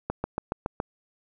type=click train; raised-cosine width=1 ms; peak=-13 dBFS; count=6; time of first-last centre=0.1-0.801 s; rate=7.13 Hz; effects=none